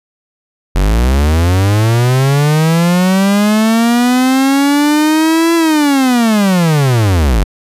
45% pulse linear two-way sweep, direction up then down, 43.87 to 336.7 to 43.87 Hz, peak -8 dBFS, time 0.75-7.44 s, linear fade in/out 10 ms, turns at 5.55 s, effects resampled to 32000 Hz

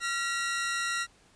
sawtooth tone pair together, 1378 / 1917.9 Hz, F6 / A#6, -24 / +49 cents, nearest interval tritone, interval 573 cents, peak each -28 dBFS, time 0-1.07 s, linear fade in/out 50 ms, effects pink hiss -61 dBFS RMS until 1.35 s + resampled to 22050 Hz

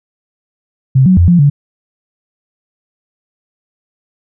sine tone with pitch steps, 132.2 / 185.3 / 86.6 / 174.2 / 143.2 Hz, C3 / F#3 / F2 / F3 / D3, +18 / +3 / -14 / -4 / -43 cents, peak -4 dBFS, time 0.95-1.5 s, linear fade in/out 10 ms, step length 110 ms, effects none

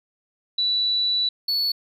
sine / triangle tone pair in turn, 3951 / 4427 Hz, B7 / C#8, 0 / -3 cents, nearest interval major second, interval 197 cents, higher second, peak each -19 dBFS, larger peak neither, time 0.58-1.29 / 1.48-1.72 s, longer first, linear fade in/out 5 ms, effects none

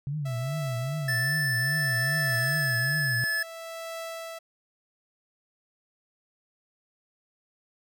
sine tone with vibrato, 134.9 Hz, C#3, 47 cents flat, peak -28 dBFS, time 0.07-3.24 s, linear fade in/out 0 ms, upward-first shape triangle, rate 2.5 Hz, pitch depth 250 cents each way
sawtooth tone with tremolo, 659.3 Hz, E5, in tune, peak -30 dBFS, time 0.25-4.39 s, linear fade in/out 10 ms, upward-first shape triangle, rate 0.6 Hz, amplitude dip 80%
square tone with pitch glide, 1760 to 1723.8 Hz, A6 to A6, 0 to -36 cents, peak -26 dBFS, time 1.08-3.43 s, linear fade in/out 5 ms, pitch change -36 cents, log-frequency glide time 2.17-2.79 s
effects none

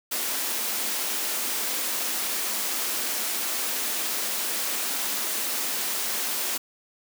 white high-pass noise, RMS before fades -28 dBFS, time 0.11-6.58 s, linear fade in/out 10 ms, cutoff 200 Hz, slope 96 dB/octave, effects none

